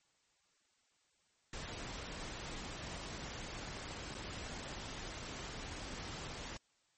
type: noise with dropouts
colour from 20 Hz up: pink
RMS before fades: -45 dBFS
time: 1.53-6.57 s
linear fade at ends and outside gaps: 2 ms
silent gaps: 4.142-4.149 s
effects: white hiss -75 dBFS RMS until 6.97 s + MP3 32 kbps